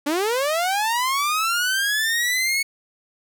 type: linear sweep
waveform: sawtooth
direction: up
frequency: 277.2 to 2217 Hz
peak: -16 dBFS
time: 0.06-2.63 s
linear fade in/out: 10 ms
effects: none